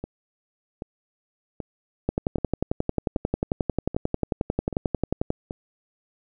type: two click trains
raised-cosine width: 2 ms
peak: -18 / -9 dBFS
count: 8 / 37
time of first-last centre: 0.04-5.509 / 2.09-5.304 s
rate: 1.28 / 11.2 Hz
effects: none